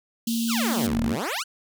sine tone, 230.2 Hz, A#3, 22 cents flat, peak -23 dBFS, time 0.27-1.16 s, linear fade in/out 5 ms
pink high-pass noise, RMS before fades -33 dBFS, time 0.27-0.87 s, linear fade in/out 5 ms, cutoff 2800 Hz, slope 96 dB/octave
10% pulse exponential two-way sweep, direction down then up, 1597 to 35 to 1597 Hz, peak -18 dBFS, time 0.48-1.44 s, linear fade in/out 20 ms, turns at 1.01 s
effects none

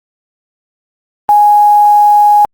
sine tone with quantisation, 830.6 Hz, G#5, in tune, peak -3 dBFS, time 1.29-2.45 s, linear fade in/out 0 ms, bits 5, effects Opus 32 kbps

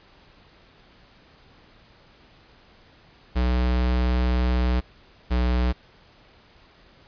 square tone pair in turn, 61.74 / 61.39 Hz, B1 / B1, 0 / -10 cents, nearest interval unison, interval 10 cents, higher first, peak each -20 dBFS, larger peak neither, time 3.35-4.81 / 5.3-5.73 s, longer first, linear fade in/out 20 ms, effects pink hiss -54 dBFS RMS until 7.07 s + resampled to 11025 Hz

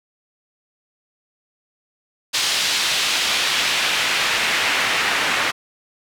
pink noise with band-pass filter sweep, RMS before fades -20 dBFS, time 2.33-5.52 s, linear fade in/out 20 ms, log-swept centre 4100 to 1900 Hz, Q 1.1, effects none

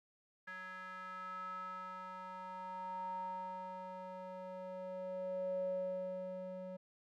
square tone with band-pass filter sweep, 185.3 Hz, F#3, 3 cents sharp, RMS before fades -44 dBFS, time 0.47-6.77 s, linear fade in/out 10 ms, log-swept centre 1600 to 440 Hz, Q 7.2, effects none

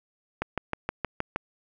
click train, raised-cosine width 0.5 ms, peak -12 dBFS, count 7, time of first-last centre 0.42-1.36 s, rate 6.38 Hz, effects none

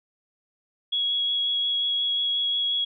sine tone with vibrato, 3333 Hz, G#7, 5 cents sharp, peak -22 dBFS, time 0.92-2.85 s, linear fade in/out 10 ms, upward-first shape sine, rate 5.6 Hz, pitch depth 9 cents each way, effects none

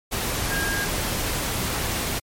sine tone in noise, 1623 Hz, G#6, 40 cents flat, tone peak -26 dBFS, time 0.5-0.86 s, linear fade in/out 20 ms, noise pink, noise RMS -26 dBFS, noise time 0.11-2.2 s, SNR -3 dB, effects MP3 64 kbps

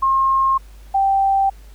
sine tone pair in turn, 1071 / 781.8 Hz, C6 / G5, +40 / -5 cents, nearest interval perfect fourth, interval 545 cents, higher first, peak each -13 dBFS, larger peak neither, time 0.02-0.58 / 0.94-1.5 s, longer neither, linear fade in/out 10 ms, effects added 50 Hz sine -38 dBFS peak until 1.74 s + pink hiss -52 dBFS RMS until 1.74 s

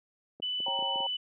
clicks, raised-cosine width 2 ms, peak -30 dBFS, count 7, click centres 0.4 / 0.603 / 0.682 / 0.79 / 0.825 / 0.958 / 1.004 s
sine tone, 2989 Hz, F#7, 17 cents sharp, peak -30 dBFS, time 0.42-1.17 s, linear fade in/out 10 ms
sine chord, G diminished, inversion second, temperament equal with one note detuned, 546.4 / 784 / 932.3 Hz, Db5 / G5 / Bb5, -25 / 0 / 0 cents, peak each -39 / -36 / -35 dBFS, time 0.66-1.07 s, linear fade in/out 5 ms
effects high-pass 200 Hz 12 dB/octave

